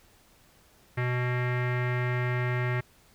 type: tone with low-pass filter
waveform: square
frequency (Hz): 124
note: B2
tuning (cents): +7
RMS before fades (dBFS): -28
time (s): 0.97-2.81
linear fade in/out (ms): 10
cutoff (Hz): 2000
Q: 4.4
effects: pink hiss -60 dBFS RMS until 3.14 s